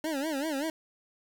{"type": "tone with vibrato", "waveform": "25% pulse", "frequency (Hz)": 294.6, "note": "D4", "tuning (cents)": 6, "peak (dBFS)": -26, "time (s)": [0.04, 0.7], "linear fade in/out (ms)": 2, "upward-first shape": "sine", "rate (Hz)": 5.2, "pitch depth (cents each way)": 170, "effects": ["9-bit"]}